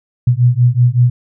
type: beating tone pair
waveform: sine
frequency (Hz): 120 / 125.3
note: B2 / B2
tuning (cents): -49 / +25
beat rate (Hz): 5.3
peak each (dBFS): -11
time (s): 0.27-1.1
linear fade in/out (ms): 5
effects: none